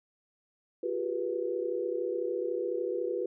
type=tone cluster; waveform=sine; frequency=351.1 / 384.9 / 415.1 / 488.8 Hz; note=F4 / G4 / G#4 / B4; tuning=+9 / -32 / -1 / -18 cents; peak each=-35 / -35 / -39 / -33 dBFS; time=0.83-3.26 s; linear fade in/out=5 ms; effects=none